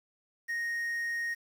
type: tone with quantisation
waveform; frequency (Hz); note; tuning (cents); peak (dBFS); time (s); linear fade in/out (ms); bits
triangle; 1864.7; A#6; 0; -29; 0.48-1.35; 20; 9
effects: none